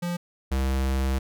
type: tone pair in turn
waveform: square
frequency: 174.61 / 66.32 Hz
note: F3 / C2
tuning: 0 / +24 cents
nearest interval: octave + perfect fourth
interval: 1676 cents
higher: first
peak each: -27 / -23 dBFS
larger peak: second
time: 0.02-0.17 / 0.51-1.19 s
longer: second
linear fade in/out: 10 ms
effects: none